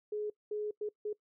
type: tone bursts at uneven times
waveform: sine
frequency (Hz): 420.9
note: G#4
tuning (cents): +23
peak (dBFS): -33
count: 4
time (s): 0.12-0.3 / 0.51-0.71 / 0.81-0.89 / 1.05-1.13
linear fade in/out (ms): 5
effects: noise-tail reverb RT60 0.1 s tail -22 dB re dry